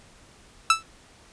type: tone with exponential decay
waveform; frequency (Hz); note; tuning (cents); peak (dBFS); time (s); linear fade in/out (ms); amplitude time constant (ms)
sawtooth; 1318.5; E6; 0; -8; 0.7-0.83; 2; 28
effects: pink hiss -53 dBFS RMS until 1.32 s + resampled to 22050 Hz